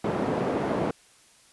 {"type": "band-pass noise", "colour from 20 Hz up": "white", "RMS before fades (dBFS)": -27, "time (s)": [0.04, 0.91], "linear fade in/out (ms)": 5, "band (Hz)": [160, 520], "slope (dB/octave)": 12, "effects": ["white hiss -57 dBFS RMS until 1.52 s", "resampled to 24000 Hz"]}